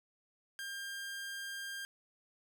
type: tone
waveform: sawtooth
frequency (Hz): 1600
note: G6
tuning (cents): +35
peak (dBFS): -37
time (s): 0.59-1.85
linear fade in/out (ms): 0
effects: none